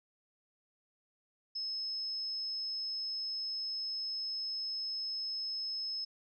sine tone, 5190 Hz, E8, 28 cents flat, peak -35 dBFS, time 1.55-6.05 s, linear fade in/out 10 ms, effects none

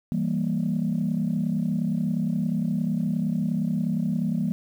sine chord, E diminished, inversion none, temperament equal, 164.81 / 196 / 233.1 Hz, E3 / G3 / Bb3, 0 / 0 / 0 cents, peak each -26 dBFS, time 0.12-4.52 s, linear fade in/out 0 ms, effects tanh soft clip ceiling -16 dBFS + 9-bit

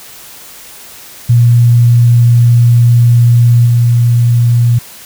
sine tone with level steps, 119.2 Hz, A#2, 39 cents sharp, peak -3 / -5 dBFS, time 1.29-4.79 s, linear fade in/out 10 ms, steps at 3.65 s, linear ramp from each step 20 ms, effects white hiss -33 dBFS RMS until 5.05 s

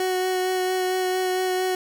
30% pulse tone with vibrato, 370 Hz, F#4, in tune, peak -19 dBFS, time 0-1.75 s, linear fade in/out 2 ms, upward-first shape sine, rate 4.4 Hz, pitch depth 11 cents each way, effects none

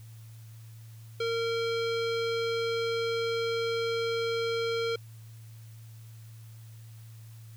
square tone with low-pass filter, 460 Hz, A#4, 23 cents flat, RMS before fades -30 dBFS, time 1.2-4.96 s, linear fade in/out 5 ms, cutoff 3900 Hz, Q 2, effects added 112 Hz sine -45 dBFS peak until 7.56 s + white hiss -60 dBFS RMS until 7.56 s

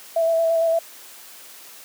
sine tone with vibrato, 659.3 Hz, E5, in tune, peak -16 dBFS, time 0.16-0.79 s, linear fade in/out 5 ms, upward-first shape square, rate 8.8 Hz, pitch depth 15 cents each way, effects white hiss -43 dBFS RMS until 1.84 s + high-pass 300 Hz 12 dB/octave

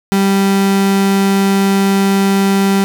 35% pulse tone, 196 Hz, G3, in tune, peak -8 dBFS, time 0.12-2.84 s, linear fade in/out 0 ms, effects none

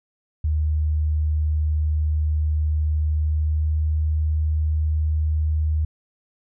sine tone with pitch glide, 76.6 to 77.31 Hz, D#2 to D#2, -27 to -11 cents, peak -18 dBFS, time 0.44-5.85 s, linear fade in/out 5 ms, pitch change +16 cents, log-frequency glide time 3.16-3.84 s, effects none

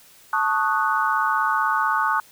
sine chord, D# half-diminished seventh, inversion second, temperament equal, 880 / 1108.7 / 1244.5 / 1480 Hz, A5 / C#6 / D#6 / F#6, 0 / 0 / 0 / 0 cents, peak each -24 dBFS, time 0.33-2.2 s, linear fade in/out 2 ms, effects white hiss -51 dBFS RMS until 2.31 s

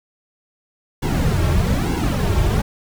brown noise with flanger, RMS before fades -18 dBFS, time 1.02-2.62 s, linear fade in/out 10 ms, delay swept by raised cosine 1.6 to 4.1 ms, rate 1.1 Hz, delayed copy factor -0.8, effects none

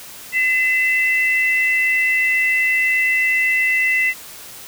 sine tone pair together, 2027 / 2669 Hz, B6 / E7, +45 / +21 cents, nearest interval perfect fourth, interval 476 cents, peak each -15 / -21 dBFS, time 0.32-4.14 s, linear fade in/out 50 ms, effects white hiss -37 dBFS RMS until 4.67 s

